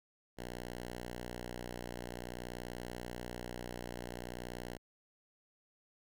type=tone; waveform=5% pulse; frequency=60.5 Hz; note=B1; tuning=35 cents flat; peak=-31 dBFS; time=0.37-4.78 s; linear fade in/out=20 ms; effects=none